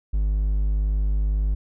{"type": "tone", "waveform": "triangle", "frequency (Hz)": 51, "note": "G#1", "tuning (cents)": -31, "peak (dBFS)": -17, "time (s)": [0.13, 1.55], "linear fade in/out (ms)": 10, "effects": []}